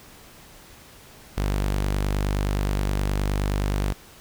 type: tone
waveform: sawtooth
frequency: 49.56 Hz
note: G1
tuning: 20 cents sharp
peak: -18 dBFS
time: 1.37-3.93 s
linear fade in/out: 10 ms
effects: pink hiss -48 dBFS RMS until 4.2 s